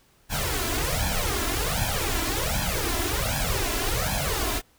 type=noise with flanger; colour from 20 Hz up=pink; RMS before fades=-26 dBFS; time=0.29-4.62 s; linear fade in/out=50 ms; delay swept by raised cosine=1.2 to 3 ms; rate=1.3 Hz; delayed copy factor=+0.95; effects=pink hiss -61 dBFS RMS until 4.78 s